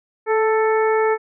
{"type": "harmonic tone with a mistuned harmonic", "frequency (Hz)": 441.2, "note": "A4", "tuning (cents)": 5, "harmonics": [1, 2, 3, 4, 5], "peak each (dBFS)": [-16, -22, -26, -28, -30], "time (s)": [0.26, 1.18], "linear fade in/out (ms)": 50, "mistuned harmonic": 1, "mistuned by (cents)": -17, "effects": []}